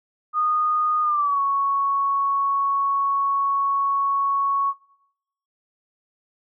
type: tone with pitch glide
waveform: sine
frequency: 1231 to 1109.4 Hz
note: D#6 to C#6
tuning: -19 to +1 cents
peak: -18 dBFS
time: 0.33-4.74 s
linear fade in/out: 50 ms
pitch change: -180 cents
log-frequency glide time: 1.02-1.4 s
effects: noise-tail reverb RT60 0.8 s tail -21 dB re dry